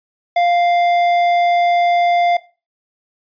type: tone with tanh clipping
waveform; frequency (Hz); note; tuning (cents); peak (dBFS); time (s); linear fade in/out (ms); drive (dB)
sine; 698; F5; -1; -13; 0.36-2.37; 5; 11
effects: noise-tail reverb RT60 0.3 s tail -17 dB re dry + resampled to 11025 Hz